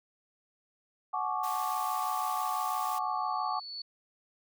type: chord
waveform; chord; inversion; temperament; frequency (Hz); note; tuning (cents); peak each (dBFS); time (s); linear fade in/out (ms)
sine; D major seventh; first; equal with one note detuned; 740 / 858.9 / 1108.7 / 1174.7; F#5 / A5 / C#6 / D6; 0 / -42 / 0 / 0; -35; 1.13-3.6; 10
type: high-pass noise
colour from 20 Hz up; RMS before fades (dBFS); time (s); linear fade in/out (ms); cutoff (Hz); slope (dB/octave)
white; -44; 1.43-2.99; 10; 1200; 48
type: tone with exponential growth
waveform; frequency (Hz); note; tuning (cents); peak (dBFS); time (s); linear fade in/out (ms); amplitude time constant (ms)
sine; 4445; C#8; +4; -36; 2.44-3.82; 5; 300
effects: none